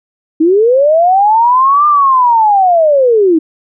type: linear two-way sweep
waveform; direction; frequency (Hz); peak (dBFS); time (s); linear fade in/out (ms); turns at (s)
sine; up then down; 304.8 to 1205 to 304.8; -5; 0.4-3.39; 10; 1.87
effects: none